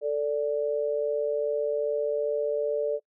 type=tone pair together; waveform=sine; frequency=442.3 / 584.8 Hz; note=A4 / D5; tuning=+9 / -7 cents; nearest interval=perfect fourth; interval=484 cents; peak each=-27 dBFS; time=0.01-3 s; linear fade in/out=50 ms; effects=noise-tail reverb RT60 0.1 s tail -25 dB re dry